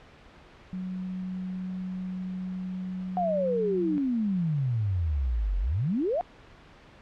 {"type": "tone", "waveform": "sine", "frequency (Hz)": 185, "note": "F#3", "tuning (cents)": 0, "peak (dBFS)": -31, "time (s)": [0.73, 3.98], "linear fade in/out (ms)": 0}
{"type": "exponential two-way sweep", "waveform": "sine", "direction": "down then up", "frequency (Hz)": [740, 43.65, 740], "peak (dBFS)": -24, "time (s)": [3.17, 6.21], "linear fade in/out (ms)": 0, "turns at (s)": 5.59}
{"effects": ["pink hiss -52 dBFS RMS until 7.01 s", "low-pass 3000 Hz 12 dB/octave"]}